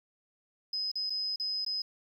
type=tone with dropouts; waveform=triangle; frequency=5050 Hz; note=D#8; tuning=25 cents sharp; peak=-27 dBFS; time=0.73-1.82 s; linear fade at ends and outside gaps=5 ms; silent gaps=0.916-0.955 / 1.097-1.103 / 1.36-1.398 / 1.649-1.663 s; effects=tanh soft clip ceiling -29 dBFS + 11-bit